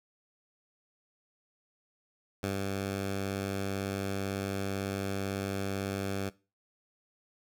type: tone with ADSR envelope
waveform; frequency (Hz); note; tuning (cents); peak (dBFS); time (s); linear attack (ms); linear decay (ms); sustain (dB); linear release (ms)
10% pulse; 98; G2; 0; -22; 2.43-6.3; 4; 140; -2; 17
effects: noise-tail reverb RT60 0.3 s tail -19 dB re dry